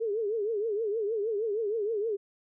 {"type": "tone with vibrato", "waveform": "sine", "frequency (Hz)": 430, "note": "A4", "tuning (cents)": -40, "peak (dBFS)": -27, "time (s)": [0, 2.17], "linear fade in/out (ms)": 20, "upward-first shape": "triangle", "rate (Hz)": 6.4, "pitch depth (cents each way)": 160, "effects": []}